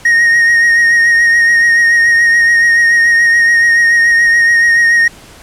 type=tone with vibrato; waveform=triangle; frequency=1864.7 Hz; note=A#6; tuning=in tune; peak=-4 dBFS; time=0.05-5.08 s; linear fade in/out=5 ms; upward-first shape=triangle; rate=7 Hz; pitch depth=29 cents each way; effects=pink hiss -37 dBFS RMS until 5.42 s + low-pass 11000 Hz 12 dB/octave